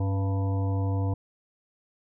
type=harmonic tone with a mistuned harmonic; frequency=98 Hz; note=G2; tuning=in tune; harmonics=1 / 3 / 5 / 7 / 9 / 10; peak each=-24 / -34 / -38 / -41 / -43 / -44 dBFS; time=0-1.14 s; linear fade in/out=5 ms; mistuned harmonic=3; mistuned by=-74 cents; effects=none